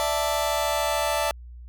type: chord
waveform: sawtooth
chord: D suspended second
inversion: none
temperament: just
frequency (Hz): 587.3 / 660.7 / 881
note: D5 / E5 / A5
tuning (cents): 0 / +4 / +2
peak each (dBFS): -23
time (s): 0-1.31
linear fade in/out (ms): 0
effects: added 60 Hz sine -39 dBFS peak until 1.68 s